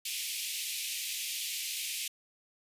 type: high-pass noise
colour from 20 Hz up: pink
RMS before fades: -36 dBFS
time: 0.05-2.08 s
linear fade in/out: 5 ms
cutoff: 2300 Hz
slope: 48 dB/octave
effects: resampled to 32000 Hz